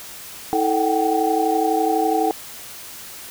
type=tone cluster; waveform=sine; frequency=321.4 / 439 / 751 / 783 Hz; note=E4 / A4 / F#5 / G5; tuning=-44 / -4 / +26 / -2 cents; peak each=-22 dBFS; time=0.53-2.31 s; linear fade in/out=0 ms; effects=white hiss -37 dBFS RMS until 3.3 s